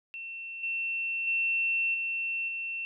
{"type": "tone with level steps", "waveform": "sine", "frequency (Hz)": 2700, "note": "E7", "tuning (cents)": 41, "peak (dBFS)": [-37, -29, -25, -29, -32], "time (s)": [0.14, 2.85], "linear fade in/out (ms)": 0, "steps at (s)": [0.63, 1.27, 1.94, 2.48], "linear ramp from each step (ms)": 5, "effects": []}